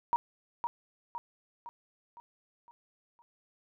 sine tone with echo, 947 Hz, A#5, 27 cents sharp, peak -23 dBFS, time 0.13-0.16 s, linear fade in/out 0 ms, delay 510 ms, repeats 6, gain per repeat -6 dB, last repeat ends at 3.22 s, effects none

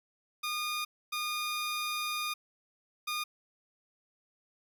15% pulse tone bursts at uneven times, 1220 Hz, D#6, 34 cents flat, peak -26 dBFS, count 3, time 0.43-0.85 / 1.12-2.34 / 3.07-3.24 s, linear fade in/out 10 ms, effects none

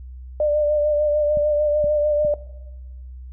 sine tone with vibrato, 596 Hz, D5, 25 cents sharp, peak -16 dBFS, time 0.4-2.34 s, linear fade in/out 2 ms, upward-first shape sine, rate 6.7 Hz, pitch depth 28 cents each way
clicks, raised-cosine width 5 ms, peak -19 dBFS, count 3, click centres 1.372 / 1.843 / 2.249 s
effects noise-tail reverb RT60 1.0 s tail -18 dB re dry + added 63 Hz sine -34 dBFS peak until 3.32 s

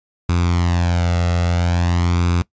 sawtooth tone with flanger, 87 Hz, F2, 6 cents flat, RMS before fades -17 dBFS, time 0.29-2.42 s, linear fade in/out 0 ms, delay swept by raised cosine 0.81 to 1.51 ms, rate 0.49 Hz, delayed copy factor +0.65, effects noise-tail reverb RT60 0.1 s tail -21 dB re dry + resampled to 16000 Hz

